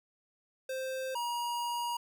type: tone pair in turn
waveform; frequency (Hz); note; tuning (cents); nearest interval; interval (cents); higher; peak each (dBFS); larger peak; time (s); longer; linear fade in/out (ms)
square; 523.3 / 953.1; C5 / A#5; 0 / +38; minor seventh; 1038; second; -35 / -33; second; 0.69-1.15 / 1.15-1.97; second; 5
effects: none